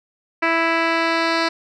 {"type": "tone with low-pass filter sweep", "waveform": "10% pulse", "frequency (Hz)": 330, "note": "E4", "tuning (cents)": 2, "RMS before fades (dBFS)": -19, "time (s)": [0.42, 1.49], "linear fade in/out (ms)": 10, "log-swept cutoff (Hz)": [2500, 4100], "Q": 2.5, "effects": []}